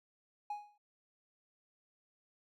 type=tone with exponential decay; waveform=triangle; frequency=830 Hz; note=G#5; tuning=1 cent flat; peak=-32 dBFS; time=0.5-0.78 s; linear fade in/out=5 ms; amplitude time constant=60 ms; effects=tanh soft clip ceiling -30 dBFS